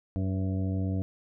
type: harmonic tone with a mistuned harmonic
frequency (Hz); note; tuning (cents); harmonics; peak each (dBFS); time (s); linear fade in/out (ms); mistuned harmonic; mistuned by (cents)
94.6; F#2; +39; 1 / 2 / 3 / 4 / 5 / 6 / 7; -28 / -33 / -35 / -49 / -44 / -50 / -45; 0.16-1.02; 0; 5; +45
effects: none

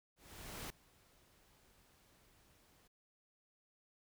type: noise with ADSR envelope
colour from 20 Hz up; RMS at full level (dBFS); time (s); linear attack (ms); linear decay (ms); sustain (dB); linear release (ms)
pink; -45; 0.16-2.88; 540; 3; -24; 11
effects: none

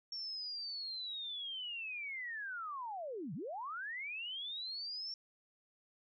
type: linear two-way sweep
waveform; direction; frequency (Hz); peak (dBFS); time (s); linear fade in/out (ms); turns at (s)
sine; down then up; 5500 to 132.3 to 5500; -40; 0.12-5.14; 2; 3.34
effects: none

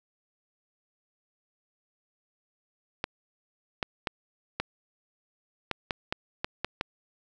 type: clicks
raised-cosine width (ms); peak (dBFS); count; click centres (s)
0.3; -12; 10; 3.041 / 3.828 / 4.072 / 4.6 / 5.713 / 5.908 / 6.125 / 6.445 / 6.646 / 6.811
effects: none

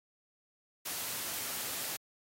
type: noise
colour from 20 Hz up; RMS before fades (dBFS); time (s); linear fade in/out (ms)
white; -38; 0.85-1.97; 10
effects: high-pass 100 Hz 12 dB/octave + AAC 48 kbps

